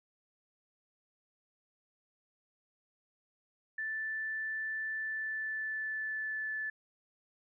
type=tone with pitch glide; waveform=sine; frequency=1760 to 1741.8 Hz; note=A6 to A6; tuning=0 to -18 cents; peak=-34 dBFS; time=3.78-6.7 s; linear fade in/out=5 ms; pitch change=-18 cents; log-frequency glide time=4.95-6.55 s; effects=none

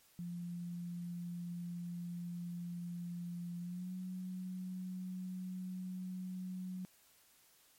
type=tone with pitch glide; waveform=sine; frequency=174 to 184.35 Hz; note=F3 to F#3; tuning=-6 to -6 cents; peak=-40 dBFS; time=0.19-6.85 s; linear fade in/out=0 ms; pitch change=+100 cents; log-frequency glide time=3.6-3.93 s; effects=white hiss -67 dBFS RMS until 7.78 s + MP3 64 kbps

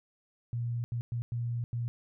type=tone bursts at uneven times; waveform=sine; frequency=118.8 Hz; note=A#2; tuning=33 cents sharp; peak=-30 dBFS; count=5; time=0.53-0.84 / 0.92-1.01 / 1.12-1.22 / 1.32-1.64 / 1.73-1.88 s; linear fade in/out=0 ms; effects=none

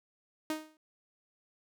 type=tone with exponential decay; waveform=sawtooth; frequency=311.1 Hz; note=D#4; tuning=in tune; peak=-26 dBFS; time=0.5-0.77 s; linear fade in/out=2 ms; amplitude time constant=58 ms; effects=none

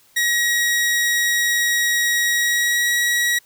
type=tone with pitch glide; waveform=sawtooth; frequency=1901 to 1915.3 Hz; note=A#6 to A#6; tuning=+33 to +46 cents; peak=-13 dBFS; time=0.16-3.39 s; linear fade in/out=10 ms; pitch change=+13 cents; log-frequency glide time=2.3-2.94 s; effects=white hiss -55 dBFS RMS until 3.45 s

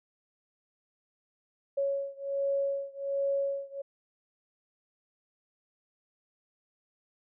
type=beating tone pair; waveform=sine; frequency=554.4 / 555.7 Hz; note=C#5 / C#5; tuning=0 / +4 cents; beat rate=1.3 Hz; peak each=-31 / -32 dBFS; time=1.77-3.82 s; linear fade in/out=10 ms; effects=none

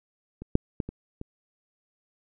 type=clicks; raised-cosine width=3 ms; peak=-25 / -6 / -15 / -22 / -23 dBFS; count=5; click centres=0.42 / 0.554 / 0.802 / 0.89 / 1.214 s; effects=none

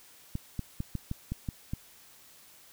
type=clicks; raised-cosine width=5 ms; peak=-20 dBFS; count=8; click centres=0.354 / 0.593 / 0.804 / 0.953 / 1.114 / 1.32 / 1.488 / 1.735 s; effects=white hiss -56 dBFS RMS until 2.72 s

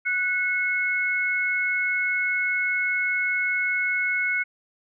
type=tone pair together; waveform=sine; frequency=1480 / 2185 Hz; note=F#6 / C#7; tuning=0 / -26 cents; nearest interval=perfect fifth; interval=674 cents; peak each=-26 / -23 dBFS; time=0.05-4.44 s; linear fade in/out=20 ms; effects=none

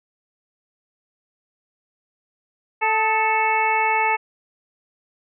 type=harmonic tone with a mistuned harmonic; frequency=440 Hz; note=A4; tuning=in tune; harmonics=1 / 2 / 3 / 4 / 5 / 6; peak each=-29 / -19 / -29 / -29 / -23 / -27 dBFS; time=2.81-4.17 s; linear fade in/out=20 ms; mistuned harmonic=3; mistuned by=-55 cents; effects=none

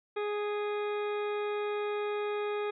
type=harmonic tone with a mistuned harmonic; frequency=415.5 Hz; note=G#4; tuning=1 cent sharp; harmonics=1 / 2 / 3 / 4 / 5 / 6 / 8 / 9; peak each=-31 / -41 / -41 / -47 / -48 / -46 / -53 / -54 dBFS; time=0.16-2.71 s; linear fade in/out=10 ms; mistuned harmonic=6; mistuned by=-18 cents; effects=none

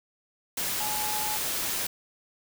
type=tone in noise; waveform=sine; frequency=849 Hz; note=G#5; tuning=38 cents sharp; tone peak=-33 dBFS; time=0.8-1.37 s; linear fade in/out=5 ms; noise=white; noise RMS=-30 dBFS; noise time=0.57-1.87 s; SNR=-6 dB; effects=none

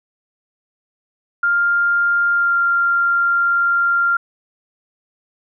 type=tone with pitch glide; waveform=sine; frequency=1400 to 1389.5 Hz; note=F6 to F6; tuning=+4 to -9 cents; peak=-13 dBFS; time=1.43-4.17 s; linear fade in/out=5 ms; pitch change=-13 cents; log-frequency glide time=2.34-2.55 s; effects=none

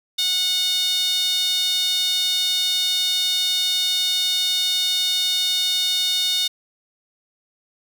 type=tone with high-pass filter; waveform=sawtooth; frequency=732 Hz; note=F#5; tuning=19 cents flat; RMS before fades=-21 dBFS; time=0.18-6.48 s; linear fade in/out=10 ms; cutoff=3700 Hz; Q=5.7; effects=none

